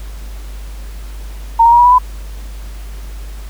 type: tone with pitch steps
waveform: sine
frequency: 919 / 935.1 / 951.4 / 968 / 985 / 1002.2 Hz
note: A#5 / A#5 / A#5 / B5 / B5 / B5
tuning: -25 / +5 / +35 / -35 / -5 / +25 cents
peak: -4 dBFS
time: 1.59-1.986 s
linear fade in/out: 10 ms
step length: 66 ms
effects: added 50 Hz sine -25 dBFS peak until 3.49 s + pink hiss -40 dBFS RMS until 3.49 s